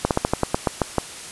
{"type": "slowing click train", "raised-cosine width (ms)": 1, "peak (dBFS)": -3, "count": 10, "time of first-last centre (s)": [0.05, 0.983], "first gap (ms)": 58, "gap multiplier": 1.14, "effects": ["white hiss -36 dBFS RMS until 1.31 s", "resampled to 24000 Hz"]}